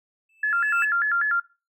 triangle tone with exponential growth, 2637 Hz, E7, in tune, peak -22 dBFS, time 0.29-0.85 s, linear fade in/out 5 ms, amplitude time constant 120 ms
sine tone with vibrato, 1542 Hz, G6, 29 cents flat, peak -19 dBFS, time 0.43-1.4 s, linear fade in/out 5 ms, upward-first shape square, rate 5.1 Hz, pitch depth 180 cents each way
effects noise-tail reverb RT60 0.3 s tail -20 dB re dry

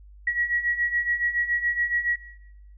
sine beating tone pair, 1913 / 1920.1 Hz, A#6 / B6, +44 / -49 cents, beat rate 7.1 Hz, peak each -28 / -23 dBFS, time 0.27-2.16 s, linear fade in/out 5 ms, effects noise-tail reverb RT60 1.0 s tail -19 dB re dry + added 50 Hz sine -45 dBFS peak until 2.77 s

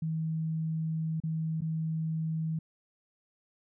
sine tone with dropouts, 160 Hz, D#3, 49 cents sharp, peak -29 dBFS, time 0.02-2.59 s, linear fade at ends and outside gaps 5 ms, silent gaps 1.202-1.236 / 1.608-1.618 s, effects none

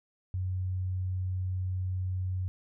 sine tone, 92.5 Hz, F#2, in tune, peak -29 dBFS, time 0.34-2.48 s, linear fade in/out 0 ms, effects none

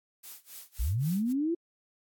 blue noise with tremolo, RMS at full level -43 dBFS, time 0.23-1.33 s, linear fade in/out 10 ms, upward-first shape sine, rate 3.7 Hz, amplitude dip 95%
sine linear sweep, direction up, 46.25 to 349.2 Hz, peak -26 dBFS, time 0.79-1.55 s, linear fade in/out 10 ms
effects AAC 64 kbps

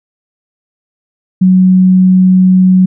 sine tone, 185.4 Hz, F#3, 4 cents sharp, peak -3 dBFS, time 1.41-2.86 s, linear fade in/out 10 ms, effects none

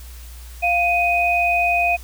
sine tone pair together, 698.5 / 2497 Hz, F5 / D#7, 0 / +6 cents, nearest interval octave + minor seventh, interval 2206 cents, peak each -18 dBFS, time 0.62-1.97 s, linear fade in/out 20 ms, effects added 60 Hz sine -35 dBFS peak until 2.03 s + white hiss -45 dBFS RMS until 2.03 s

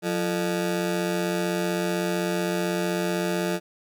25% pulse ring-modulated tone, 261.6 Hz, C4, in tune, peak -17 dBFS, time 0.02-3.6 s, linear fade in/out 50 ms, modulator 82.9 Hz, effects none

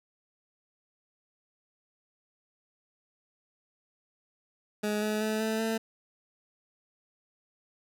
20% pulse tone with pitch steps, 210 / 213.3 / 216.7 / 220.1 / 223.5 Hz, G#3 / G#3 / A3 / A3 / A3, +19 / +46 / -26 / +1 / +27 cents, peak -23 dBFS, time 4.83-5.78 s, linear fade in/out 10 ms, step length 190 ms, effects none

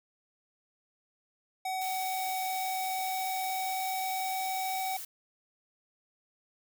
square tone with pitch glide, 753 to 758.2 Hz, F#5 to F#5, +30 to +42 cents, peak -32 dBFS, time 1.65-4.97 s, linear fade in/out 5 ms, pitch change +12 cents, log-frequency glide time 2.06-4.85 s
blue noise, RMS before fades -41 dBFS, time 1.81-5.05 s, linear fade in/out 5 ms
effects none

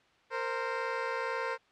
15% pulse tone pair together, 461.5 / 523.3 Hz, A#4 / C5, -17 / 0 cents, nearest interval major second, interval 217 cents, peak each -28 dBFS, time 0.3-1.58 s, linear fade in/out 50 ms, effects white hiss -65 dBFS RMS until 1.71 s + low-pass 3000 Hz 12 dB/octave

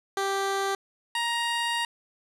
15% pulse tone pair in turn, 392 / 938.6 Hz, G4 / A#5, 0 / +12 cents, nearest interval octave + minor third, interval 1512 cents, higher second, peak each -19 dBFS, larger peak neither, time 0.17-0.75 / 1.15-1.85 s, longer second, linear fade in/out 2 ms, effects low-pass 10000 Hz 12 dB/octave

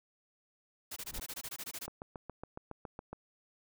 white noise bursts, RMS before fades -42 dBFS, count 13, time 0.91-1.864 s, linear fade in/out 10 ms, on 54 ms, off 21 ms
brown noise with exponential growth, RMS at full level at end -38 dBFS, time 0.99-1.2 s, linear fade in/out 2 ms, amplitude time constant 45 ms
click train, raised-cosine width 1 ms, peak -28 dBFS, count 10, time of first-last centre 1.88-3.13 s, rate 7.2 Hz
effects none

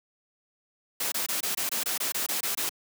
white noise bursts, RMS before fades -29 dBFS, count 12, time 1-2.693 s, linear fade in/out 5 ms, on 120 ms, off 23 ms, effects high-pass 200 Hz 12 dB/octave

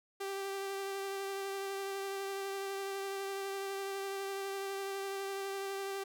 sawtooth tone with vibrato, 392 Hz, G4, in tune, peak -33 dBFS, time 0.2-6.04 s, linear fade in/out 10 ms, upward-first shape triangle, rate 12 Hz, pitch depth 17 cents each way, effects none

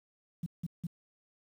sine tone bursts, 169.9 Hz, F3, 47 cents flat, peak -32 dBFS, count 3, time 0.43-0.869 s, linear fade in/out 5 ms, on 33 ms, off 170 ms, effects 10-bit

